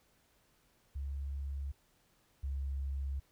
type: tone pair in turn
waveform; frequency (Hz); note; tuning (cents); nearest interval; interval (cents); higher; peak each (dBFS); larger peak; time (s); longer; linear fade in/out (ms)
sine; 69.4 / 68.44; C#2 / C#2; +3 / -22; unison; 25; first; -36 / -34; second; 0.95-1.72 / 2.43-3.2; neither; 10
effects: pink hiss -71 dBFS RMS until 3.31 s